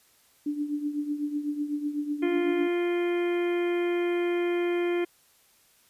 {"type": "tone with tremolo", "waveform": "sine", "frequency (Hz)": 293.7, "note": "D4", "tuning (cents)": 0, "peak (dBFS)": -24, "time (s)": [0.46, 2.68], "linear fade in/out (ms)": 5, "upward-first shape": "triangle", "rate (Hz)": 8, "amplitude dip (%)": 75}
{"type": "harmonic tone", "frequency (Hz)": 349.2, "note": "F4", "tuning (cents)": 0, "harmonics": [1, 2, 3, 4, 5, 6, 7, 9], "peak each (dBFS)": [-24, -39, -44, -44, -43, -40, -42, -47], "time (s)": [2.22, 5.05], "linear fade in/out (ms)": 10}
{"effects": ["white hiss -62 dBFS RMS until 5.89 s", "resampled to 32000 Hz"]}